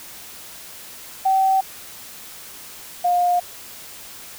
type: tone pair in turn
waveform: sine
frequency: 768 / 709.6 Hz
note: G5 / F5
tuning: -36 / +27 cents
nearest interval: minor second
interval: 137 cents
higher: first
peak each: -14 / -15 dBFS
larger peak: first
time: 1.25-1.61 / 3.04-3.4 s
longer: neither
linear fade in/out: 10 ms
effects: white hiss -39 dBFS RMS until 4.38 s